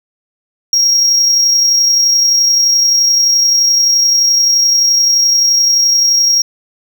triangle tone with amplitude modulation, 5600 Hz, F8, 4 cents sharp, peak -5 dBFS, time 0.73-6.42 s, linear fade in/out 2 ms, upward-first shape sine, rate 31.6 Hz, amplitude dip 30%, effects none

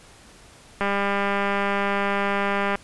click train, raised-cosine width 0.5 ms, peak -9 dBFS, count 390, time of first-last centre 0.81-2.755 s, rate 200 Hz, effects pink hiss -49 dBFS RMS until 2.83 s + resampled to 24000 Hz

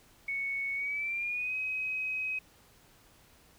sine tone with pitch glide, 2217 to 2532 Hz, C#7 to D#7, 0 to +30 cents, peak -31 dBFS, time 0.28-2.39 s, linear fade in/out 5 ms, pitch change +230 cents, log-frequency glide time 0.75-1.55 s, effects pink hiss -61 dBFS RMS until 3.58 s

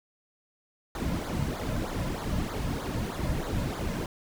brown noise with flanger, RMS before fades -31 dBFS, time 0.95-4.06 s, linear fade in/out 2 ms, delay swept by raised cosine 0.35 to 2.65 ms, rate 3.2 Hz, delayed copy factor -0.8, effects none

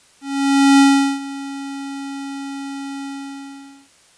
square tone with ADSR envelope, 276.3 Hz, C#4, 6 cents flat, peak -8 dBFS, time 0.21-3.89 s, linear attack 580 ms, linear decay 400 ms, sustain -19 dB, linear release 840 ms, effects white hiss -52 dBFS RMS until 4.17 s + resampled to 22050 Hz

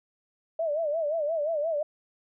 sine tone with vibrato, 622.3 Hz, D#5, in tune, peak -25 dBFS, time 0.59-1.83 s, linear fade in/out 5 ms, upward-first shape sine, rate 5.7 Hz, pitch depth 130 cents each way, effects none

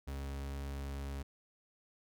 40% pulse tone, 69.2 Hz, C#2, 2 cents flat, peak -38 dBFS, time 0.07-1.23 s, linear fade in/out 10 ms, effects none

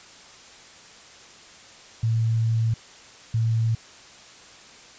sine tone bursts at uneven times, 113.2 Hz, A2, 50 cents sharp, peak -19 dBFS, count 2, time 2.03-2.74 / 3.34-3.75 s, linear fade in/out 5 ms, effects white hiss -47 dBFS RMS until 4.98 s + resampled to 16000 Hz

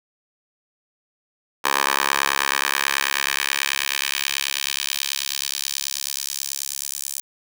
10% pulse tone with high-pass filter sweep, 69.3 Hz, C#2, in tune, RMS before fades -24 dBFS, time 1.64-7.21 s, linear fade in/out 10 ms, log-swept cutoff 1000 to 7600 Hz, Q 1.2, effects none

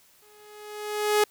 sawtooth tone with exponential growth, 420 Hz, G#4, 19 cents sharp, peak -14 dBFS, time 0.22-1.24 s, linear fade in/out 5 ms, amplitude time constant 220 ms, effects white hiss -59 dBFS RMS until 1.3 s

